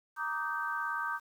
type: chord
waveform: sine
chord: Eb major seventh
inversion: second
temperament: just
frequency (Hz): 933.4 / 1166.7 / 1244.5 / 1555.6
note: Bb5 / D6 / Eb6 / G6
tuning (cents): +2 / -12 / 0 / -14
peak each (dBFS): -39 / -38 / -39 / -35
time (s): 0.16-1.2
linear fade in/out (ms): 50
effects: 10-bit